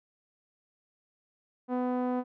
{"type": "tone with low-pass filter", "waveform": "sawtooth", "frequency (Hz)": 250, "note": "B3", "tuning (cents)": 21, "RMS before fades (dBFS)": -30, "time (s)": [1.68, 2.24], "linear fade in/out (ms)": 50, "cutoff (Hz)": 880, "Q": 1.2, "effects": []}